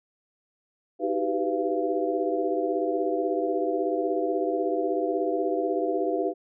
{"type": "tone cluster", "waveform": "sine", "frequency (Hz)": [314.9, 379.5, 395.8, 497.5, 683], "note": ["D#4", "F#4", "G4", "B4", "F5"], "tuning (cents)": [21, 44, 17, 13, -39], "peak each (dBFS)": -30, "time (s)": [0.99, 6.34], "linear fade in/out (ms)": 50, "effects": []}